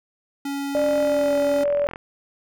square tone, 279.8 Hz, C#4, 16 cents sharp, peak -26 dBFS, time 0.45-1.64 s, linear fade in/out 5 ms
sine tone with pitch glide, 594 to 577.1 Hz, D5 to D5, +20 to -30 cents, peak -18 dBFS, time 0.75-1.87 s, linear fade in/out 0 ms, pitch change -50 cents, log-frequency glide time 1.02-1.35 s
click train, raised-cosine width 0.5 ms, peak -20 dBFS, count 52, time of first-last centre 0.77-1.959 s, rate 42.9 Hz
effects none

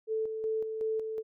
sine tone with tremolo, 440 Hz, A4, in tune, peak -28 dBFS, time 0.07-1.23 s, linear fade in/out 50 ms, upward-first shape square, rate 2.7 Hz, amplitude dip 45%, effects none

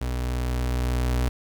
35% pulse tone with level ramp, 61.74 Hz, B1, in tune, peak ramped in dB -24 to -19 dBFS, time 0.01-1.29 s, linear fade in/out 5 ms, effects 9-bit

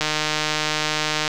click train, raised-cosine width 0.2 ms, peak -4 dBFS, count 195, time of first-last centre 0.01-1.278 s, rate 153 Hz, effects none

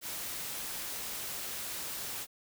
white noise, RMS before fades -39 dBFS, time 0.01-2.27 s, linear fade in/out 50 ms, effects none

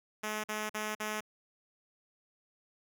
5% pulse tone bursts, 213.7 Hz, G#3, 50 cents sharp, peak -23 dBFS, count 4, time 0.23-1.208 s, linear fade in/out 10 ms, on 210 ms, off 46 ms, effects none

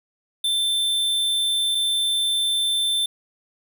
square tone pair in turn, 3550 / 3550 Hz, A7 / A7, +15 / +15 cents, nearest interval unison, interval 0 cents, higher neither, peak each -20 dBFS, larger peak neither, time 0.44-1.75 / 1.75-3.06 s, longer neither, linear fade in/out 5 ms, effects none

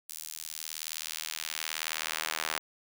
sawtooth tone with high-pass filter sweep, 79 Hz, D#2, 27 cents sharp, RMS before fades -37 dBFS, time 0.09-2.59 s, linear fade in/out 5 ms, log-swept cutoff 7500 to 1200 Hz, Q 0.73, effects none

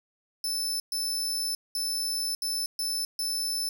sawtooth tone bursts at uneven times, 5274 Hz, E8, in tune, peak -25 dBFS, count 6, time 0.44-0.8 / 0.92-1.55 / 1.75-2.35 / 2.42-2.66 / 2.79-3.05 / 3.19-3.69 s, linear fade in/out 2 ms, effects none

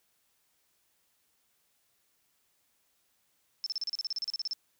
sine tone bursts, 5300 Hz, E8, 9 cents sharp, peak -30 dBFS, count 16, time 3.64-4.533 s, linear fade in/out 0 ms, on 23 ms, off 35 ms, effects white hiss -73 dBFS RMS until 4.79 s

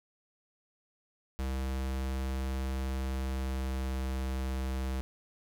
square tone with pitch glide, 65.9 to 65.48 Hz, C2 to C2, +13 to +2 cents, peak -32 dBFS, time 1.39-5.01 s, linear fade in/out 0 ms, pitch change -11 cents, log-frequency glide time 2.97-3.93 s, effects none

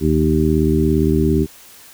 harmonic tone with a mistuned harmonic, 77.5 Hz, D#2, 6 cents flat, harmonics 1 / 2 / 3 / 4 / 5, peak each -19 / -19 / -19 / -19 / -19 dBFS, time 0-1.47 s, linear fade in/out 50 ms, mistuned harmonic 1, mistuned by -43 cents, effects white hiss -43 dBFS RMS until 1.93 s

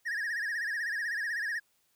triangle tone with vibrato, 1762 Hz, A6, 2 cents sharp, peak -29 dBFS, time 0.05-1.6 s, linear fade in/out 20 ms, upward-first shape sine, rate 16 Hz, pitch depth 130 cents each way, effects white hiss -72 dBFS RMS until 1.95 s

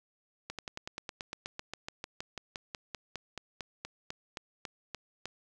slowing click train, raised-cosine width 0.2 ms, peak -21 dBFS, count 28, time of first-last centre 0.5-5.256 s, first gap 87 ms, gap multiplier 1.05, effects none

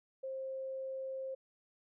sine tone, 530 Hz, C5, 22 cents sharp, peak -38 dBFS, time 0.23-1.35 s, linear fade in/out 10 ms, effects none

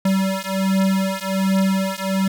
square beating tone pair, 191.4 / 192.7 Hz, G3 / G3, -41 / -29 cents, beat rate 1.3 Hz, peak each -21 dBFS, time 0.05-2.28 s, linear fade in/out 5 ms, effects none

